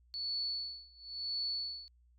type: tone with tremolo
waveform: sine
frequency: 4438 Hz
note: C#8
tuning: 1 cent sharp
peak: -33 dBFS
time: 0.14-1.88 s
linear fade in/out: 0 ms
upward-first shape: sine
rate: 0.96 Hz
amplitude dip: 95%
effects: added 60 Hz sine -63 dBFS peak until 2.18 s